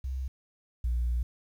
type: tone pair in turn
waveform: sine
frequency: 65.41 / 59.79 Hz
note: C2 / A#1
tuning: 0 / +45 cents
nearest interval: major second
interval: 155 cents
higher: first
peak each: -30 / -24 dBFS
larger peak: second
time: 0.04-0.28 / 0.84-1.23 s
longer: second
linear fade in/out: 5 ms
effects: tanh soft clip ceiling -23 dBFS + 10-bit